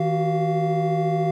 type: tone cluster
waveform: triangle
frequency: 159.7 / 368.1 / 382.1 / 694 Hz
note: D#3 / F#4 / G4 / F5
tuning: +45 / -9 / -44 / -11 cents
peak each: -21 / -29 / -24 / -22 dBFS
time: 0-1.31 s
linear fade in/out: 5 ms
effects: none